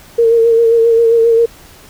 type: tone with vibrato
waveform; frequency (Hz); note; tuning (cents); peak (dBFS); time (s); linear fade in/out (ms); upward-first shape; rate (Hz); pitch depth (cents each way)
sine; 459.8; A#4; -24; -6; 0.18-1.46; 10; sine; 7.5; 31
effects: pink hiss -40 dBFS RMS until 1.89 s